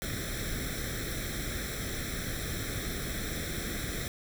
pink noise with comb filter, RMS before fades -35 dBFS, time 0.02-4.08 s, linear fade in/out 0 ms, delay 0.53 ms, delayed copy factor +0.9, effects none

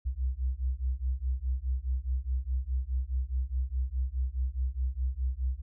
sine beating tone pair, 61.74 / 66.54 Hz, B1 / C2, 0 / +30 cents, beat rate 4.8 Hz, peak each -31 dBFS, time 0.05-5.62 s, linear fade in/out 20 ms, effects none

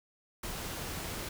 pink noise, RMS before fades -39 dBFS, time 0.43-1.29 s, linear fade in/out 5 ms, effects none

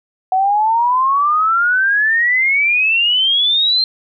sine exponential sweep, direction up, 741 to 4186 Hz, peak -11 dBFS, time 0.32-3.84 s, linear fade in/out 2 ms, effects none

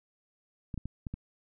clicks, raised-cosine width 5 ms, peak -24 dBFS, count 5, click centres 0.742 / 0.777 / 0.856 / 1.068 / 1.14 s, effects none

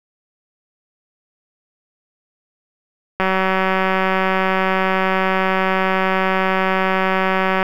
click train, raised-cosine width 0.5 ms, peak -3 dBFS, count 838, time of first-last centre 3.2-7.629 s, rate 189 Hz, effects 7-bit

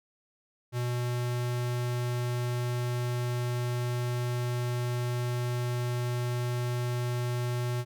square tone, 122.2 Hz, B2, 18 cents flat, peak -29 dBFS, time 0.72-7.85 s, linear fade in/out 50 ms, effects none

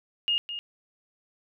sine tone with echo, 2846 Hz, F7, 32 cents sharp, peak -22 dBFS, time 0.28-0.38 s, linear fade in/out 0 ms, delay 210 ms, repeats 1, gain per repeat -10 dB, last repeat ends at 0.59 s, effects none

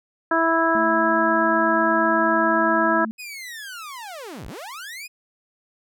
harmonic tone, 328.7 Hz, E4, 5 cents flat, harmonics 1 / 2 / 3 / 4 / 5, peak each -23 / -23 / -23 / -23 / -23 dBFS, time 0.31-3.05 s, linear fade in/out 5 ms
sine tone, 220.7 Hz, A3, 5 cents sharp, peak -27 dBFS, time 0.75-3.11 s, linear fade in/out 0 ms
sawtooth linear two-way sweep, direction down then up, 2547 to 30.87 to 2547 Hz, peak -30 dBFS, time 3.18-5.08 s, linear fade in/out 20 ms, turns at 4.47 s
effects none

